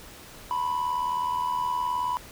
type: tone with amplitude modulation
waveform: triangle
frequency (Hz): 987.8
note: B5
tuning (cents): 0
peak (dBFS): -19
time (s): 0.51-2.17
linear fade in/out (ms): 0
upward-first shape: sine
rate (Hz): 79.1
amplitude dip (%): 70
effects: tanh soft clip ceiling -18 dBFS + pink hiss -46 dBFS RMS until 2.31 s